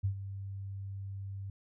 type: tone with ADSR envelope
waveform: sine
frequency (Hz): 98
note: G2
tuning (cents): 0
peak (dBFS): -26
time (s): 0.03-1.5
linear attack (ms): 19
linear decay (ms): 91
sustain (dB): -12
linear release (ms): 3
effects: none